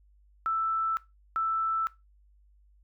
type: tone pair in turn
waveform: sine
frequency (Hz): 1323 / 1323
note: E6 / E6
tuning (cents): +6 / +6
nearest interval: unison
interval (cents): 0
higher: neither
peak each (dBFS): -25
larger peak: neither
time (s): 0.46-0.97 / 1.36-1.87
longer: neither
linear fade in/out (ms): 0
effects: noise-tail reverb RT60 0.2 s tail -17 dB re dry + added 50 Hz sine -58 dBFS peak until 2.83 s